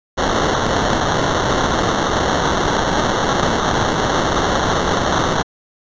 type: noise with sample-and-hold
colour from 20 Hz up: white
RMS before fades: -17 dBFS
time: 0.17-5.43 s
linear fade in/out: 20 ms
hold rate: 2450 Hz
effects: resampled to 16000 Hz